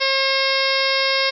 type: harmonic tone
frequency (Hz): 538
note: C5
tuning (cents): +48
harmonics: 1 / 2 / 3 / 4 / 5 / 6 / 7 / 8 / 9 / 10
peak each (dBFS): -23 / -26 / -27 / -23 / -28 / -29 / -26 / -29 / -25 / -27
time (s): 0-1.31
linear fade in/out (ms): 20
effects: none